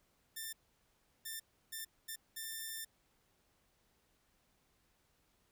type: tone bursts at uneven times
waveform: 5% pulse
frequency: 1788 Hz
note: A6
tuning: 27 cents sharp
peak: -31 dBFS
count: 5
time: 0.36-0.53 / 1.25-1.4 / 1.72-1.85 / 2.08-2.16 / 2.36-2.85 s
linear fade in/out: 10 ms
effects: pink hiss -75 dBFS RMS until 5.51 s